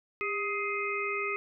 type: harmonic tone with a mistuned harmonic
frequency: 418.7 Hz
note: G#4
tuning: 14 cents sharp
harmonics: 1 / 3 / 5 / 6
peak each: -35 / -35 / -35 / -35 dBFS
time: 0.21-1.36 s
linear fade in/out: 0 ms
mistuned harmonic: 1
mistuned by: -67 cents
effects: none

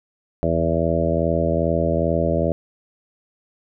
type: harmonic tone with a mistuned harmonic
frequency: 82.41 Hz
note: E2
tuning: in tune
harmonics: 1 / 2 / 3 / 4 / 5 / 6 / 7 / 8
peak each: -25 / -24 / -27 / -27 / -28 / -27 / -23 / -26 dBFS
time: 0.43-2.52 s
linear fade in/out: 0 ms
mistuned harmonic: 1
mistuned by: -50 cents
effects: none

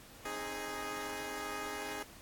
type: chord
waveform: 10% pulse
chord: Ab major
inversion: first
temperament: equal with one note detuned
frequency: 265.9 / 311.1 / 415.3 Hz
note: C4 / Eb4 / Ab4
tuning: +28 / 0 / 0 cents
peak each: -38 / -36 / -32 dBFS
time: 0.25-2.03 s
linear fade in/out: 5 ms
effects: pink hiss -55 dBFS RMS until 2.21 s + AAC 64 kbps

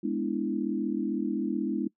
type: chord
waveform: sine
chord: E dominant seventh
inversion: first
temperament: equal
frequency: 207.7 / 246.9 / 293.7 / 329.6 Hz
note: G#3 / B3 / D4 / E4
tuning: 0 / 0 / 0 / 0 cents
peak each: -32 / -33 / -32 / -32 dBFS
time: 0.03-1.88 s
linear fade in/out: 10 ms
effects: noise-tail reverb RT60 0.1 s tail -22 dB re dry

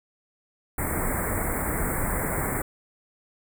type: band-stop noise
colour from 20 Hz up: pink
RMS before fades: -27 dBFS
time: 0.78-2.62 s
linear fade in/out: 5 ms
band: 2200 to 7700 Hz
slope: 96 dB/octave
effects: none

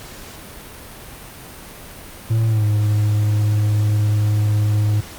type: tone with pitch glide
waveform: triangle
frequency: 112.2 to 105.29 Hz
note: A2 to G#2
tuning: +34 to +24 cents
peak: -12 dBFS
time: 2.3-5.01 s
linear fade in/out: 10 ms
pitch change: -110 cents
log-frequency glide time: 2.49-2.64 s
effects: pink hiss -37 dBFS RMS until 5.18 s + Opus 48 kbps

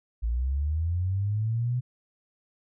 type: linear sweep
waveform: sine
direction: up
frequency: 54.3 to 126.2 Hz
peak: -24 dBFS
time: 0.22-1.81 s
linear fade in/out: 20 ms
effects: none

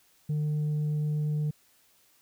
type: tone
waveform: sine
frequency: 150.7 Hz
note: D3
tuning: 45 cents sharp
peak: -23 dBFS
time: 0.29-1.51 s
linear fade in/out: 10 ms
effects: tanh soft clip ceiling -25 dBFS + white hiss -64 dBFS RMS until 2.21 s

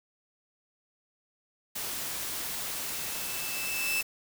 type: noise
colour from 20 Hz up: white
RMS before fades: -35 dBFS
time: 1.75-4.03 s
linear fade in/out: 10 ms
type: tone with exponential growth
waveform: 40% pulse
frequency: 2637 Hz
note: E7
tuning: in tune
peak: -25 dBFS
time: 2.3-4.01 s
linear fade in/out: 2 ms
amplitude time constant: 370 ms
effects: none

